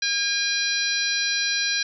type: harmonic tone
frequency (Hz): 810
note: G#5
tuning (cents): -43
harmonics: 2 / 3 / 4 / 5 / 6 / 7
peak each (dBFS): -27 / -29 / -34 / -26 / -30 / -29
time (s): 0.02-1.83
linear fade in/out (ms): 5
effects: none